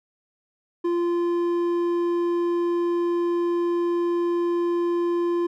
sine tone with hard clipping, 345.6 Hz, F4, 18 cents flat, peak -22 dBFS, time 0.84-5.47 s, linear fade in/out 10 ms, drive 6 dB, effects none

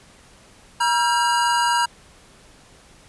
square tone cluster, 954 / 1359 / 1598 Hz, A#5 / F6 / G6, +40 / -48 / +33 cents, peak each -19 / -27 / -25 dBFS, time 0.8-1.86 s, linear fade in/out 10 ms, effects pink hiss -50 dBFS RMS until 3.08 s + resampled to 24000 Hz

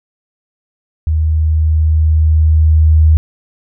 sine tone with level ramp, 78.4 Hz, D#2, 14 cents sharp, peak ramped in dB -10 to -4 dBFS, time 1.07-3.17 s, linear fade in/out 0 ms, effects none

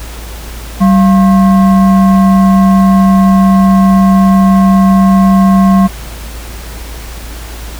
sine tone with frequency modulation, 192.3 Hz, G3, 33 cents flat, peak -3 dBFS, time 0.8-5.88 s, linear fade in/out 20 ms, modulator 884 Hz, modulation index 0.5, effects added 56 Hz sine -23 dBFS peak until 7.79 s + pink hiss -29 dBFS RMS until 7.79 s

